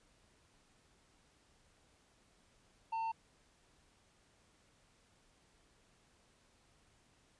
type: tone with tanh clipping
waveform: sine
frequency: 900 Hz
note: A5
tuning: 39 cents sharp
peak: -36 dBFS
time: 2.92-3.12 s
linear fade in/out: 10 ms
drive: 5 dB
effects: pink hiss -70 dBFS RMS until 7.39 s + resampled to 22050 Hz